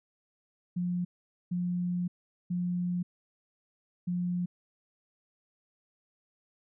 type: tone bursts at uneven times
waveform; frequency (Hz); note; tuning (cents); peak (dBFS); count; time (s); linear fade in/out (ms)
sine; 177.4; F3; +27; -28; 4; 0.76-1.05 / 1.51-2.08 / 2.5-3.03 / 4.07-4.46; 10
effects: none